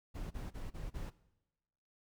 brown noise bursts, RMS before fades -42 dBFS, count 5, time 0.14-1.106 s, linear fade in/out 20 ms, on 170 ms, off 29 ms, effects noise-tail reverb RT60 1.0 s tail -19 dB re dry

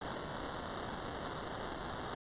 blue noise with sample-and-hold, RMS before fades -42 dBFS, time 0.01-2.15 s, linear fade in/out 10 ms, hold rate 2450 Hz, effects resampled to 8000 Hz

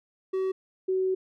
triangle / sine tone pair in turn, 379 / 375.9 Hz, F#4 / F#4, +42 / +27 cents, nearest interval unison, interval 15 cents, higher first, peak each -23 dBFS, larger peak neither, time 0.33-0.52 / 0.88-1.15 s, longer second, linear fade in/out 10 ms, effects none

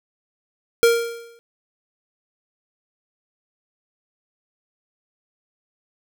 square tone with exponential decay, 466.2 Hz, A#4, in tune, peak -10 dBFS, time 0.83-1.39 s, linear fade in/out 0 ms, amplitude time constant 120 ms, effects none

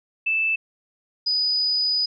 sine tone pair in turn, 2637 / 4968 Hz, E7 / D#8, 0 / -3 cents, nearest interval major seventh, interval 1097 cents, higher second, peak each -19 dBFS, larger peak neither, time 0.26-0.56 / 1.26-2.06 s, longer second, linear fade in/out 10 ms, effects none

